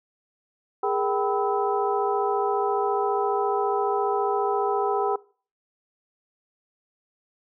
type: tone cluster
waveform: sine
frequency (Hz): 409.6 / 464.2 / 773 / 994 / 1297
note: G#4 / A#4 / G5 / B5 / E6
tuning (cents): -24 / -7 / -24 / +11 / -28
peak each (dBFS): -26 / -31 / -26 / -30 / -32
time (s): 0.83-5.16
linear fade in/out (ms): 5
effects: noise-tail reverb RT60 0.4 s tail -21 dB re dry